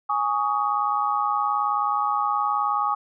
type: chord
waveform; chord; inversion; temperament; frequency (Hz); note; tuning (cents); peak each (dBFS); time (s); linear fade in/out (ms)
sine; Ab suspended fourth; none; equal with one note detuned; 830.6 / 1125.5 / 1244.5; Ab5 / Db6 / Eb6; 0 / +26 / 0; -25; 0.09-2.95; 10
effects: none